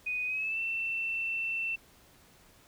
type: tone with pitch glide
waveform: sine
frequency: 2489 to 2683 Hz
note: D#7 to E7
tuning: 0 to +30 cents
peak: -30 dBFS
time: 0.06-1.76 s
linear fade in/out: 10 ms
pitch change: +130 cents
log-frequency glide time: 0.26-0.6 s
effects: pink hiss -60 dBFS RMS until 2.67 s